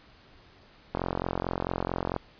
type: click train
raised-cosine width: 1 ms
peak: -14 dBFS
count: 55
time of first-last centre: 0.95-2.163 s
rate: 44.5 Hz
effects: pink hiss -56 dBFS RMS until 2.39 s + resampled to 11025 Hz